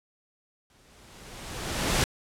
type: noise with exponential growth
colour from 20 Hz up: pink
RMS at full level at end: -22 dBFS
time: 0.7-2.04 s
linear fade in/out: 1 ms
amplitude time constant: 290 ms
effects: low-pass 10000 Hz 12 dB/octave